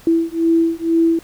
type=beating tone pair; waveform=sine; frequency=329.6 / 331.7 Hz; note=E4 / E4; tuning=0 / +11 cents; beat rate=2.1 Hz; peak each=-16 dBFS; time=0.07-1.19 s; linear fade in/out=2 ms; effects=pink hiss -45 dBFS RMS until 1.23 s